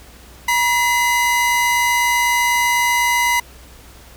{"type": "tone pair together", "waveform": "45% pulse", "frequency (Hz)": [960, 2036], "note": ["B5", "C7"], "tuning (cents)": [-49, -48], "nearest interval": "octave + minor second", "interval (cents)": 1301, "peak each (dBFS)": -17, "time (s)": [0.48, 3.4], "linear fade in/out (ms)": 5, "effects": ["added 61 Hz sine -43 dBFS peak until 4.16 s", "pink hiss -44 dBFS RMS until 4.16 s"]}